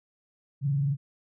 sine tone with frequency modulation, 140.3 Hz, C#3, 21 cents sharp, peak -23 dBFS, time 0.61-0.97 s, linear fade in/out 50 ms, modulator 21.9 Hz, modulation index 0.42, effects none

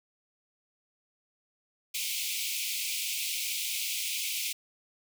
pink high-pass noise, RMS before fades -33 dBFS, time 1.94-4.53 s, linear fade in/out 10 ms, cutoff 2200 Hz, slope 96 dB/octave, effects none

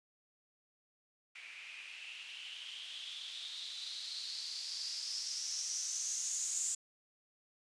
violet noise with low-pass filter sweep, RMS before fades -42 dBFS, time 1.35-6.75 s, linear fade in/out 5 ms, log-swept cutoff 2300 to 7300 Hz, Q 6.5, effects resampled to 22050 Hz

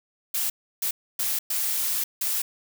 blue noise bursts at uneven times, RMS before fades -26 dBFS, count 5, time 0.34-0.5 / 0.82-0.91 / 1.19-1.39 / 1.5-2.04 / 2.21-2.42 s, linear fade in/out 5 ms, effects none

